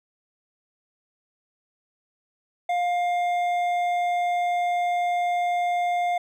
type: tone with hard clipping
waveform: triangle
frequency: 706 Hz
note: F5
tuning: 19 cents sharp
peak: -23 dBFS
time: 2.69-6.18 s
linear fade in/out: 5 ms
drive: 11 dB
effects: none